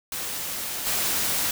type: noise with level steps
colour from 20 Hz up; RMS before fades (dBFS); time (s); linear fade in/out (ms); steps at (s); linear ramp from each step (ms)
white; -31 / -25; 0.12-1.51; 2; 0.85; 20
effects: none